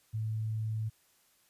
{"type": "tone", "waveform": "sine", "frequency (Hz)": 109.8, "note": "A2", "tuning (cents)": -3, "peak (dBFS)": -31, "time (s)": [0.13, 0.9], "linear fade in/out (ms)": 20, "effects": ["white hiss -68 dBFS RMS until 1.49 s", "resampled to 32000 Hz"]}